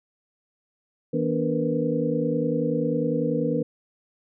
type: tone cluster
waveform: sine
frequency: 160.8 / 239.2 / 290.9 / 466.3 / 496.4 Hz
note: E3 / A#3 / D4 / A#4 / B4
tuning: -43 / +45 / -16 / +1 / +9 cents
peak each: -28 dBFS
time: 1.13-3.63 s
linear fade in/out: 10 ms
effects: none